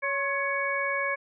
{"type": "harmonic tone with a mistuned harmonic", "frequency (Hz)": 559, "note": "C#5", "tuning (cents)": 14, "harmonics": [1, 2, 3, 4], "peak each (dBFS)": [-32, -32, -31, -30], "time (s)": [0.02, 1.16], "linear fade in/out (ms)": 20, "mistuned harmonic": 2, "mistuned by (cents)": -57, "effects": []}